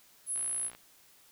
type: tone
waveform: sine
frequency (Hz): 10670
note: E9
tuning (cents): +20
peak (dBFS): -31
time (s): 0.26-0.71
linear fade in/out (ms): 50
type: click train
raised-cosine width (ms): 0.3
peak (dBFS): -33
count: 24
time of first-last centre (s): 0.36-0.75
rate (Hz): 59
effects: white hiss -61 dBFS RMS until 1.31 s